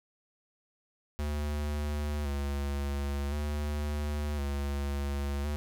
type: tone with vibrato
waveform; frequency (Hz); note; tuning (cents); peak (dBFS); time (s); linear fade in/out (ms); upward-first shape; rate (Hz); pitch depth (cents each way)
square; 72.3; D2; -27; -31; 1.19-5.56; 0; square; 0.47; 39
effects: none